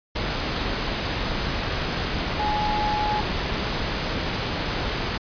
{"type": "tone in noise", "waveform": "sine", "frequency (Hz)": 843, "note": "G#5", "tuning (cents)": 26, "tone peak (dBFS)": -23, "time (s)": [2.39, 3.21], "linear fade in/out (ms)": 10, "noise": "pink", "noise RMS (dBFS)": -26, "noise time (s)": [0.15, 5.18], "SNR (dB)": 0, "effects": ["resampled to 11025 Hz"]}